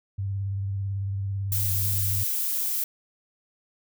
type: tone with vibrato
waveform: sine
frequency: 98.3 Hz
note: G2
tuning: 5 cents sharp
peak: -26 dBFS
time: 0.18-2.24 s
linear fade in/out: 10 ms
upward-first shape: sine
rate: 18 Hz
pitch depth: 35 cents each way
type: noise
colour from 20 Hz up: violet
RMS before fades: -27 dBFS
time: 1.52-2.84 s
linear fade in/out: 2 ms
effects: none